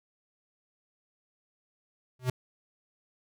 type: tone with exponential growth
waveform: square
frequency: 127 Hz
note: B2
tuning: 49 cents sharp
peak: -23 dBFS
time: 2.19-2.3 s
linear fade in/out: 5 ms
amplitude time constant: 23 ms
effects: none